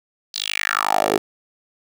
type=tone with high-pass filter sweep; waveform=10% pulse; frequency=51.4 Hz; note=G#1; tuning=17 cents flat; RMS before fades=-21 dBFS; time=0.34-1.18 s; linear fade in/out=5 ms; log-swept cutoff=4500 to 380 Hz; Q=4.7; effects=none